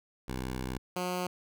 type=tone pair in turn; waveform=10% pulse; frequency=63.8 / 180.45 Hz; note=C2 / F#3; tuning=-43 / -43 cents; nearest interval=octave + tritone; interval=1800 cents; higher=second; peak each=-26 / -23 dBFS; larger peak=second; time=0.28-0.78 / 0.96-1.27 s; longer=first; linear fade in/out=5 ms; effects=none